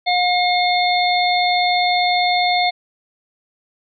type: harmonic tone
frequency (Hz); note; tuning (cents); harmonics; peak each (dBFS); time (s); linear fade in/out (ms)
717; F5; +45; 1 / 3 / 5 / 6; -16 / -21 / -23 / -24; 0.06-2.71; 20
effects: none